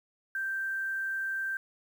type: tone with quantisation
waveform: sine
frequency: 1568 Hz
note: G6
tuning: in tune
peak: -30 dBFS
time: 0.35-1.57 s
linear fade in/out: 2 ms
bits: 9
effects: none